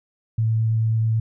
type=tone with vibrato; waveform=sine; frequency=111.7 Hz; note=A2; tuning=27 cents sharp; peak=-17 dBFS; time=0.38-1.2 s; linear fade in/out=5 ms; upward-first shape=sine; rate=9.2 Hz; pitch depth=8 cents each way; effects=none